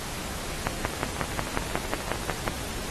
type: two click trains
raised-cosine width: 0.5 ms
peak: -19 / -9 dBFS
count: 20 / 11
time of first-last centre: 0.86-2.31 / 0.67-2.478 s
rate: 13.1 / 5.53 Hz
effects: pink hiss -35 dBFS RMS until 2.9 s + AAC 32 kbps

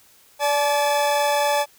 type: tone pair together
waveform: 40% pulse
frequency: 581 / 859.5 Hz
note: D5 / A5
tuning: -19 / -41 cents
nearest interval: perfect fifth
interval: 678 cents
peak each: -20 dBFS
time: 0.39-1.66 s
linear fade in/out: 50 ms
effects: white hiss -54 dBFS RMS until 1.78 s

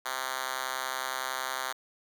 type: tone with high-pass filter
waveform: 5% pulse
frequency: 130.81 Hz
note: C3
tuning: in tune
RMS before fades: -34 dBFS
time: 0.05-1.73 s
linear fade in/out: 10 ms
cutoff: 960 Hz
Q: 0.75
effects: none

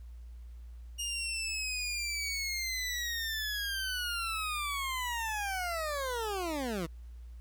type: linear sweep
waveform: 20% pulse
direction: down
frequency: 2851 to 153.5 Hz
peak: -28 dBFS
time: 0.98-6.87 s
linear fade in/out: 20 ms
effects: added 59 Hz sine -44 dBFS peak until 7.4 s + pink hiss -70 dBFS RMS until 7.4 s

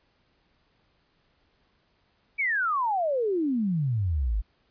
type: exponential sweep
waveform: sine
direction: down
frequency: 2349 to 46.46 Hz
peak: -23 dBFS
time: 2.38-4.42 s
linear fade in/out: 20 ms
effects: pink hiss -68 dBFS RMS until 4.7 s + resampled to 11025 Hz

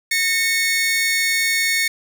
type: tone pair together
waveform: sawtooth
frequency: 1827.9 / 2201 Hz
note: A#6 / C#7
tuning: -34 / -13 cents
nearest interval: minor third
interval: 321 cents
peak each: -18 / -15 dBFS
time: 0.11-1.88 s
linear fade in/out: 5 ms
effects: none

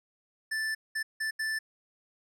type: tone bursts at uneven times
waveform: square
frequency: 1760 Hz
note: A6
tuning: in tune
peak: -30 dBFS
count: 4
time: 0.51-0.75 / 0.95-1.03 / 1.2-1.31 / 1.39-1.59 s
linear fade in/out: 10 ms
effects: low-pass 11000 Hz 12 dB/octave

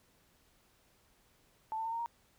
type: tone with pitch steps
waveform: sine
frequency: 880 / 893.8 / 907.9 / 922.2 / 936.6 Hz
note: A5 / A5 / A#5 / A#5 / A#5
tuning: 0 / +27 / -46 / -19 / +8 cents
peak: -34 dBFS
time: 1.72-2.06 s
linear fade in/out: 0 ms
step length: 68 ms
effects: pink hiss -69 dBFS RMS until 2.38 s

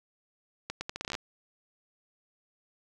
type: accelerating click train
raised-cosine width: 0.2 ms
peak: -17 dBFS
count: 12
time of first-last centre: 0.7-1.151 s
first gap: 110 ms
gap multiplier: 0.77
effects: none

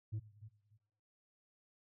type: tone with echo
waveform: sine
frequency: 107.9 Hz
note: A2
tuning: 33 cents flat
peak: -34 dBFS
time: 0.12-0.2 s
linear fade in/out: 20 ms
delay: 290 ms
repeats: 2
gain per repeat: -15 dB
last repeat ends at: 0.78 s
effects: noise-tail reverb RT60 0.9 s tail -18 dB re dry + tanh soft clip ceiling -36 dBFS

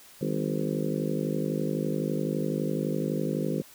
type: harmonic tone with a mistuned harmonic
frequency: 51.91 Hz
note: G#1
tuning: in tune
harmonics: 3 / 4 / 5 / 6 / 7 / 8 / 9 / 10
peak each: -32 / -33 / -34 / -35 / -35 / -36 / -37 / -37 dBFS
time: 0.21-3.62 s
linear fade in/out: 5 ms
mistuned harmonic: 4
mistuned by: -68 cents
effects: white hiss -52 dBFS RMS until 3.74 s

